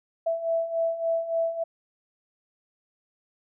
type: beating tone pair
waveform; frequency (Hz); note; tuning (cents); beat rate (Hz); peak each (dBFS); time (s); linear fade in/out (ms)
sine; 659.3 / 662.8; E5 / E5; 0 / +9; 3.5; -30 / -25; 0.26-1.64; 10
effects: none